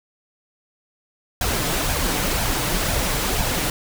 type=noise with flanger; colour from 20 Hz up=pink; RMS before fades=-22 dBFS; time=1.41-3.7 s; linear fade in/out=2 ms; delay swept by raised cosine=1.2 to 6.9 ms; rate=2 Hz; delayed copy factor=+0.6; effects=none